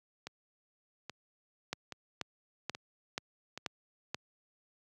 two click trains, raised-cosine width 0.2 ms, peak -24 / -17 dBFS, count 5 / 6, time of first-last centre 0.27-3.576 / 1.73-4.145 s, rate 1.21 / 2.07 Hz, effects high-pass 100 Hz 12 dB/octave

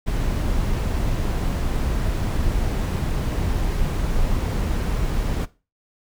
brown noise, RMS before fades -22 dBFS, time 0.06-5.46 s, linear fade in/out 20 ms, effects noise-tail reverb RT60 0.3 s tail -18 dB re dry

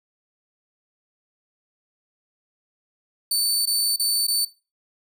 20% pulse tone with dropouts, 4527 Hz, C#8, 36 cents sharp, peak -14 dBFS, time 3.31-4.45 s, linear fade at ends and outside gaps 5 ms, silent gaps 3.656-3.672 / 3.962-3.995 / 4.269-4.281 s, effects noise-tail reverb RT60 0.3 s tail -20 dB re dry

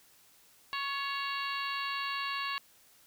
harmonic tone with a mistuned harmonic, 554.4 Hz, C#5, in tune, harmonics 2 / 3 / 4 / 5 / 6 / 7 / 8, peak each -36 / -40 / -43 / -39 / -47 / -44 / -43 dBFS, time 0.73-2.58 s, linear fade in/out 0 ms, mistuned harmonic 3, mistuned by +32 cents, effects white hiss -62 dBFS RMS until 3.06 s

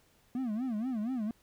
triangle tone with vibrato, 234.8 Hz, A#3, 13 cents sharp, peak -29 dBFS, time 0.35-1.31 s, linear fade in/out 2 ms, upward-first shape sine, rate 4.2 Hz, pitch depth 210 cents each way, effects pink hiss -67 dBFS RMS until 1.42 s

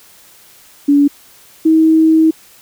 sine tone pair in turn, 285.8 / 319.2 Hz, D4 / D#4, -47 / +44 cents, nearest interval major second, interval 191 cents, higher second, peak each -6 dBFS, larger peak neither, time 0.88-1.08 / 1.65-2.31 s, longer second, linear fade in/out 10 ms, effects white hiss -44 dBFS RMS until 2.61 s

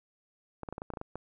clicks, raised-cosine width 1 ms, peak -24 dBFS, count 10, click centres 0.633 / 0.688 / 0.726 / 0.781 / 0.819 / 0.903 / 0.937 / 0.972 / 1.014 / 1.156 s, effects none

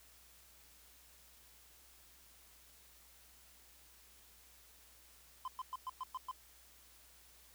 triangle tone bursts, 1028 Hz, C6, 31 cents flat, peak -37 dBFS, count 7, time 5.45-6.313 s, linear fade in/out 2 ms, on 29 ms, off 110 ms, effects added 60 Hz sine -69 dBFS peak until 7.54 s + white hiss -63 dBFS RMS until 7.54 s

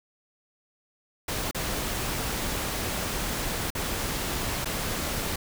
pink noise with dropouts, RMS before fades -30 dBFS, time 1.28-5.36 s, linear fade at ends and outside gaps 5 ms, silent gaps 1.512-1.546 / 3.704-3.75 / 4.647-4.656 s, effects none

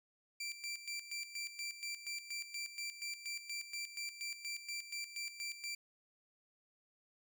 20% pulse tone with tremolo, 2349 Hz, D7, in tune, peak -35 dBFS, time 0.4-5.75 s, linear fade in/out 5 ms, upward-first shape square, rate 4.2 Hz, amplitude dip 70%, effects none

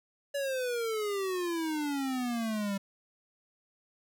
square exponential sweep, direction down, 572 to 194.6 Hz, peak -31 dBFS, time 0.34-2.78 s, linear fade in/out 10 ms, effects none

